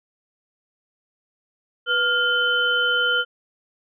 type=tone cluster; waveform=sine; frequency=491.1 / 1408 / 3058 Hz; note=B4 / F6 / G7; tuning=-10 / +14 / -44 cents; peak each=-28 / -19 / -23 dBFS; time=1.86-3.25 s; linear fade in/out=50 ms; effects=none